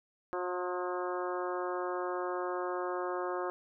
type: harmonic tone with a mistuned harmonic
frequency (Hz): 180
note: F#3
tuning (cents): -47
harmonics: 2 / 3 / 4 / 5 / 6 / 7 / 8 / 9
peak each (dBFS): -36 / -39 / -41 / -44 / -41 / -42 / -49 / -48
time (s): 0.33-3.5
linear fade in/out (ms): 0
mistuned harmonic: 6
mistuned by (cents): -24
effects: none